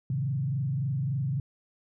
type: tone with frequency modulation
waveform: sine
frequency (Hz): 135.1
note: C#3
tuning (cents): -44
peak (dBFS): -26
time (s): 0.1-1.4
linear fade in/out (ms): 2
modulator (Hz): 23.5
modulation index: 0.86
effects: none